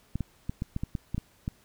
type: clicks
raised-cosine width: 5 ms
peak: -18 dBFS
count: 10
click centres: 0.156 / 0.207 / 0.495 / 0.621 / 0.764 / 0.835 / 0.952 / 1.146 / 1.18 / 1.479 s
effects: pink hiss -62 dBFS RMS until 1.64 s